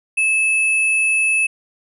sine tone pair together, 2609 / 9850 Hz, E7 / D#9, -18 / -19 cents, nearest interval octave + major seventh, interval 2299 cents, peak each -14 / -25 dBFS, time 0.17-1.47 s, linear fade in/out 10 ms, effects none

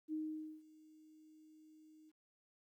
sine tone with ADSR envelope, 311.1 Hz, D#4, in tune, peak -37 dBFS, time 0.08-2.12 s, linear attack 48 ms, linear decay 490 ms, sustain -23 dB, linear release 33 ms, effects 13-bit

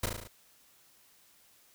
pink noise with echo, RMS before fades -30 dBFS, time 0.03-0.06 s, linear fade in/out 5 ms, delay 36 ms, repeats 6, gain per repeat -3 dB, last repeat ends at 0.276 s, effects white hiss -63 dBFS RMS until 1.74 s

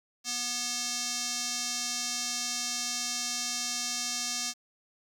square tone with band-pass filter, 243.3 Hz, B3, 26 cents flat, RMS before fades -33 dBFS, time 0.24-4.54 s, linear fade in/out 50 ms, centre 5900 Hz, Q 2.5, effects 9-bit

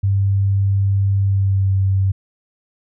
sine tone with pitch glide, 98.5 to 96.42 Hz, G2 to G2, +9 to -28 cents, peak -13 dBFS, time 0.03-2.12 s, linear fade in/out 10 ms, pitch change -37 cents, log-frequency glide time 1.21-1.73 s, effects none

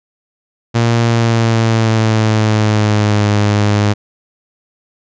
sawtooth tone with pitch glide, 116.54 to 103.83 Hz, A#2 to G#2, 0 to 0 cents, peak -6 dBFS, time 0.74-3.94 s, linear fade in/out 20 ms, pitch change -200 cents, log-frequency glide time 1.04-3.28 s, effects resampled to 16000 Hz

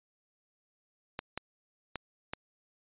clicks, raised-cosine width 0.3 ms, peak -19 dBFS, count 4, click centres 1.191 / 1.376 / 1.957 / 2.335 s, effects resampled to 8000 Hz

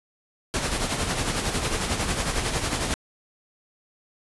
pink noise with tremolo, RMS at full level -24 dBFS, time 0.54-2.94 s, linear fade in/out 0 ms, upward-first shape sine, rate 11 Hz, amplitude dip 50%, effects resampled to 24000 Hz

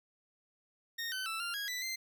20% pulse tone with pitch steps, 1849 / 1523 / 1325 / 1392 / 1649 / 1984 / 2079 Hz, A#6 / F#6 / E6 / F6 / G#6 / B6 / C7, -15 / +50 / +9 / -6 / -13 / +7 / -12 cents, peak -31 dBFS, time 0.98-1.96 s, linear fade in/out 10 ms, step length 140 ms, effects none

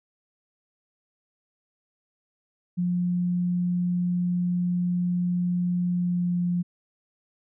sine tone with pitch glide, 177.4 to 175.97 Hz, F3 to F3, +27 to +13 cents, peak -22 dBFS, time 2.77-6.63 s, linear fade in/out 20 ms, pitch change -14 cents, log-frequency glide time 5.9-6.41 s, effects none

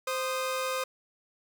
sawtooth tone pair together, 520 / 1236.8 Hz, C5 / D#6, -11 / -11 cents, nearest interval octave + minor third, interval 1500 cents, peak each -27 / -30 dBFS, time 0.07-0.84 s, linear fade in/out 5 ms, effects none

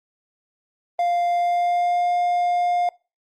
triangle tone with pitch glide, 698.5 to 707 Hz, F5 to F5, 0 to +21 cents, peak -16 dBFS, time 0.99-2.89 s, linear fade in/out 2 ms, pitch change +21 cents, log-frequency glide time 1.26-2.07 s, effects noise-tail reverb RT60 0.3 s tail -23 dB re dry + Opus 32 kbps

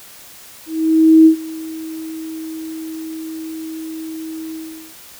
sine tone with ADSR envelope, 319.9 Hz, D#4, 48 cents sharp, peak -3 dBFS, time 0.66-4.95 s, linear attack 600 ms, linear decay 97 ms, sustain -22 dB, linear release 420 ms, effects white hiss -40 dBFS RMS until 5.19 s

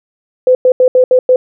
sine tone bursts at uneven times, 508 Hz, B4, 49 cents sharp, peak -4 dBFS, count 6, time 0.47-0.55 / 0.65-0.72 / 0.8-0.88 / 0.95-1.04 / 1.11-1.19 / 1.29-1.36 s, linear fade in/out 2 ms, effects none

